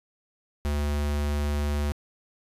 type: tone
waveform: square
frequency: 73.1 Hz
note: D2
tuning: 7 cents flat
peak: -25 dBFS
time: 0.65-1.92 s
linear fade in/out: 0 ms
effects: resampled to 32000 Hz + 11-bit